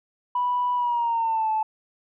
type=tone with pitch glide; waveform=sine; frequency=984 to 871.6 Hz; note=B5 to A5; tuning=-7 to -17 cents; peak=-20 dBFS; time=0.35-1.63 s; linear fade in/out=5 ms; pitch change=-210 cents; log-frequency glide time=0.75-1.5 s; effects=tanh soft clip ceiling -16 dBFS